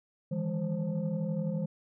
sine tone cluster, 153.2 / 165.2 / 203.9 / 525 Hz, D#3 / E3 / G#3 / C5, -27 / +4 / -32 / +6 cents, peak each -37 / -31 / -33 / -37 dBFS, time 0.31-1.66 s, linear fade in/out 10 ms, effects tanh soft clip ceiling -24 dBFS

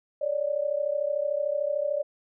sine tone pair together, 561.6 / 595 Hz, C#5 / D5, +22 / +22 cents, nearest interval minor second, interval 100 cents, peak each -28 / -27 dBFS, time 0.21-2.03 s, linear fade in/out 10 ms, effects none

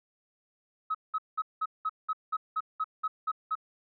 sine tone bursts, 1278 Hz, D#6, 46 cents sharp, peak -26 dBFS, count 12, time 0.9-3.554 s, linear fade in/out 10 ms, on 47 ms, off 190 ms, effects tanh soft clip ceiling -22 dBFS

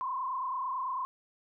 sine tone with frequency modulation, 1037 Hz, C6, 16 cents flat, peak -31 dBFS, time 0.01-1.05 s, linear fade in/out 0 ms, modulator 29 Hz, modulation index 1.7, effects none

